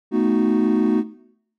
triangle chord, B dominant seventh, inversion third, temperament equal, 220 / 246.9 / 311.1 / 370 Hz, A3 / B3 / D#4 / F#4, 0 / 0 / 0 / 0 cents, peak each -19 dBFS, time 0.11-1.04 s, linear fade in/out 50 ms, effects noise-tail reverb RT60 0.7 s tail -17 dB re dry + tanh soft clip ceiling -7 dBFS

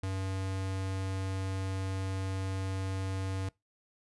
square tone, 95.5 Hz, G2, 45 cents flat, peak -33 dBFS, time 0.03-3.49 s, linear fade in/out 5 ms, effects noise-tail reverb RT60 0.2 s tail -23 dB re dry + resampled to 24000 Hz

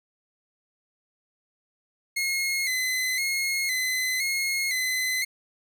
sawtooth tone with vibrato, 2093 Hz, C7, in tune, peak -21 dBFS, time 2.16-5.25 s, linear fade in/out 10 ms, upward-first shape square, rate 0.98 Hz, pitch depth 53 cents each way, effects none

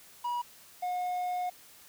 triangle tone pair in turn, 966 / 721.8 Hz, B5 / F#5, -39 / -43 cents, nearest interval perfect fourth, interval 504 cents, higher first, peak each -28 dBFS, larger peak neither, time 0.24-0.42 / 0.82-1.5 s, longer second, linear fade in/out 10 ms, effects white hiss -55 dBFS RMS until 1.88 s

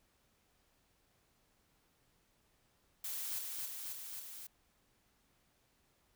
blue noise with echo, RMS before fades -41 dBFS, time 3.04-3.39 s, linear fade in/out 5 ms, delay 270 ms, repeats 4, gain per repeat -2 dB, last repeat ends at 4.47 s, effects pink hiss -74 dBFS RMS until 6.15 s

